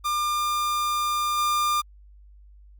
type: tone with level steps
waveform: 45% pulse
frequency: 1200 Hz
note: D6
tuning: 37 cents sharp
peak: -23 / -21 dBFS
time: 0.04-1.82 s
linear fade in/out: 20 ms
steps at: 1.37 s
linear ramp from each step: 20 ms
effects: added 50 Hz sine -47 dBFS peak until 2.79 s + Opus 48 kbps